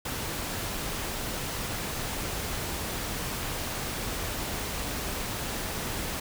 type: noise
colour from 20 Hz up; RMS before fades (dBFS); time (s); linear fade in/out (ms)
pink; -33; 0.05-6.2; 5
effects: none